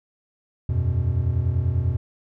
triangle chord, E suspended second, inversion none, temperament equal, 82.41 / 92.5 / 123.47 Hz, E2 / F#2 / B2, 0 / 0 / 0 cents, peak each -22 dBFS, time 0.69-1.97 s, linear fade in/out 5 ms, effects none

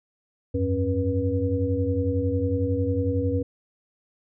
sine tone cluster, 87.6 / 98.6 / 273.1 / 483.9 Hz, F2 / G2 / C#4 / B4, +6 / +11 / -26 / -35 cents, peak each -27 dBFS, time 0.54-3.43 s, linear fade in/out 10 ms, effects none

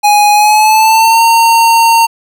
square tone with pitch glide, 830.6 to 916.3 Hz, G#5 to A#5, 0 to -30 cents, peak -5 dBFS, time 0.03-2.07 s, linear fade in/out 20 ms, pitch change +170 cents, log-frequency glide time 0.32-1.22 s, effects none

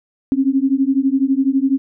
sine beating tone pair, 263.9 / 275.9 Hz, C4 / C#4, +15 / -8 cents, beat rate 12 Hz, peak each -16 / -16 dBFS, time 0.32-1.78 s, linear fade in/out 0 ms, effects none

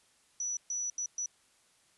sine tone bursts at uneven times, 5910 Hz, F#8, 3 cents flat, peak -32 dBFS, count 4, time 0.4-0.57 / 0.7-0.9 / 0.98-1.06 / 1.18-1.26 s, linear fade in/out 2 ms, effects white hiss -67 dBFS RMS until 1.97 s + resampled to 24000 Hz

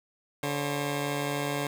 10% pulse tone pair together, 144 / 536.7 Hz, D3 / C5, -34 / +44 cents, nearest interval octave + major seventh, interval 2278 cents, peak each -21 / -27 dBFS, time 0.43-1.67 s, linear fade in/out 2 ms, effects none

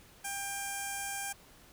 5% pulse tone with notch filter, 796 Hz, G5, 26 cents sharp, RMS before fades -38 dBFS, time 0.24-1.33 s, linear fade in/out 10 ms, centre 4100 Hz, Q 0.77, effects pink hiss -58 dBFS RMS until 1.72 s

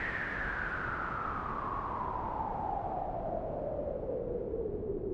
pink noise with low-pass filter sweep, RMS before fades -36 dBFS, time 0-5.13 s, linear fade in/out 0 ms, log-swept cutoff 1900 to 380 Hz, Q 8.9, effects none

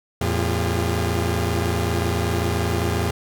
sawtooth tone cluster, 85.3 / 112.9 / 348.9 / 404.4 Hz, F2 / A2 / F4 / G#4, -40 / +45 / -2 / -46 cents, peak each -19 / -21 / -26 / -24 dBFS, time 0.21-3.11 s, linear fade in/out 5 ms, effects none

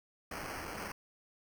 white noise with sample-and-hold, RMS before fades -42 dBFS, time 0.31-0.92 s, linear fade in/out 5 ms, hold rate 3675 Hz, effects none

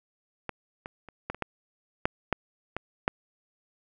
clicks, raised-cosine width 0.5 ms, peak -17 / -22 / -30 / -16 / -27 / -14 / -8 / -9 / -16 / -8 dBFS, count 10, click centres 0.493 / 0.859 / 1.087 / 1.3 / 1.346 / 1.423 / 2.055 / 2.327 / 2.766 / 3.079 s, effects none

